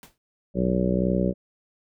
pink noise with exponential decay, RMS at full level -42 dBFS, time 0.03-0.18 s, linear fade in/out 1 ms, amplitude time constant 32 ms
harmonic tone, 62.4 Hz, B1, 19 cents sharp, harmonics 1 / 2 / 3 / 4 / 5 / 6 / 7 / 8 / 9, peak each -31 / -32 / -23 / -32 / -31 / -30 / -32 / -34 / -29 dBFS, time 0.54-1.34 s, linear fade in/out 50 ms
effects none

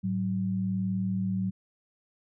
sine tone pair together, 107 / 188.19 Hz, A2 / F#3, -48 / +30 cents, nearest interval minor seventh, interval 978 cents, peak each -33 / -27 dBFS, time 0.03-1.51 s, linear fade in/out 20 ms, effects none

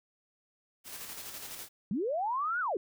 white noise with tremolo, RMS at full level -42 dBFS, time 0.84-1.69 s, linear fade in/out 50 ms, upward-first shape square, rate 12 Hz, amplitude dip 35%
sine linear two-way sweep, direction up then down, 170 to 1505 to 322.3 Hz, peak -29 dBFS, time 1.91-2.77 s, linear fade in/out 2 ms, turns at 2.6 s
effects none

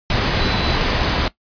sine tone in noise, 4000 Hz, B7, 21 cents sharp, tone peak -28 dBFS, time 0.4-0.76 s, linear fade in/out 2 ms, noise pink, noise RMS -18 dBFS, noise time 0.1-1.28 s, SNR -13 dB, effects noise-tail reverb RT60 0.1 s tail -17 dB re dry + resampled to 11025 Hz

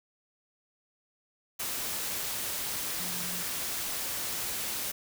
sine tone in noise, 178.4 Hz, F3, 37 cents sharp, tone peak -43 dBFS, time 2.99-3.43 s, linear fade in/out 10 ms, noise white, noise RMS -34 dBFS, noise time 1.59-4.92 s, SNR -12 dB, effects none

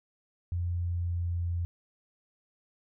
sine tone with pitch glide, 87.31 to 86.31 Hz, F2 to F2, 0 to -20 cents, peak -28 dBFS, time 0.52-1.65 s, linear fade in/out 0 ms, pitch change -20 cents, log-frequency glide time 0.63-1.47 s, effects none

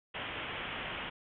white low-pass noise, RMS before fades -40 dBFS, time 0.14-1.1 s, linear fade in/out 10 ms, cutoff 3300 Hz, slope 96 dB/octave, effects none

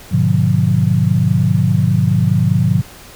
sine chord, G# diminished seventh, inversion none, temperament just, 103.83 / 124.59 / 149.51 / 179.41 Hz, G#2 / B2 / D3 / F3, 0 / +16 / +31 / +47 cents, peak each -16 dBFS, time 0.11-2.82 s, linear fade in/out 20 ms, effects pink hiss -38 dBFS RMS until 3.15 s

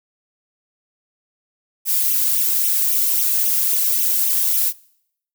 violet noise with flanger, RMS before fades -18 dBFS, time 1.85-4.73 s, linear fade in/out 50 ms, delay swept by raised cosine 0.32 to 1.92 ms, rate 3.7 Hz, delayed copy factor +0.95, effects noise-tail reverb RT60 0.7 s tail -23 dB re dry

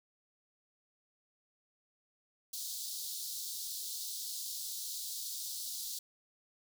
pink high-pass noise, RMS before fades -41 dBFS, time 2.53-5.99 s, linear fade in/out 5 ms, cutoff 3800 Hz, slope 48 dB/octave, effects none

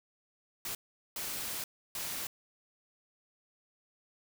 white noise bursts at uneven times, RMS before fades -38 dBFS, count 3, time 0.65-0.75 / 1.16-1.64 / 1.95-2.27 s, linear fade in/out 2 ms, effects none

